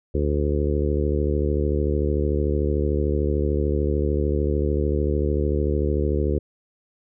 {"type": "harmonic tone", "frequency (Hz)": 73.42, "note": "D2", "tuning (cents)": 0, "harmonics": [1, 2, 3, 4, 5, 6, 7], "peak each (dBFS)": [-22, -29, -31, -30, -27, -28, -32], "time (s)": [0.14, 6.39], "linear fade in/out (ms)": 10, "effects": []}